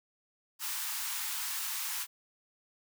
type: high-pass noise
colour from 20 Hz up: white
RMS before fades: -36 dBFS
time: 0.59-2.07 s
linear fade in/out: 50 ms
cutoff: 820 Hz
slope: 96 dB/octave
effects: none